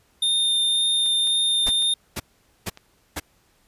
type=tone with vibrato; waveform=square; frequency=3631 Hz; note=A#7; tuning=46 cents flat; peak=-19 dBFS; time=0.22-1.94 s; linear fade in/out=5 ms; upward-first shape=triangle; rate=1.9 Hz; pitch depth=9 cents each way
type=clicks; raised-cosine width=0.2 ms; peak=-24 dBFS; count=5; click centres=1.062 / 1.273 / 1.704 / 1.824 / 2.774 s
type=noise bursts; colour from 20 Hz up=pink; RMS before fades=-28 dBFS; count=4; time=1.66-3.2 s; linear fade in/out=10 ms; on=40 ms; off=460 ms
effects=pink hiss -62 dBFS RMS until 3.67 s + resampled to 32000 Hz